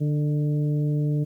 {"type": "harmonic tone with a mistuned harmonic", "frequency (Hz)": 148.1, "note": "D3", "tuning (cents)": 15, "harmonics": [1, 2, 3, 4], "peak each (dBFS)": [-21, -30, -35, -42], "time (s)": [0, 1.25], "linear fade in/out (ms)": 20, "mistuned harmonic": 4, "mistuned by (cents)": 24, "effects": ["10-bit"]}